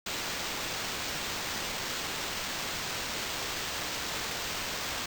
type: noise with sample-and-hold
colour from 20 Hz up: violet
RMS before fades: -35 dBFS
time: 0.06-5.06 s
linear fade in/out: 5 ms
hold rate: 11025 Hz
effects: none